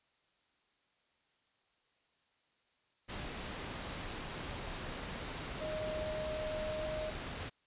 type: tone in noise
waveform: sine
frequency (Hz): 620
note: D#5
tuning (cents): -6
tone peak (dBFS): -37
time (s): 5.6-7.11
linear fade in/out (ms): 20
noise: pink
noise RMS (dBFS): -42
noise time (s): 3.08-7.5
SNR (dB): +2
effects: white hiss -75 dBFS RMS until 7.66 s + resampled to 8000 Hz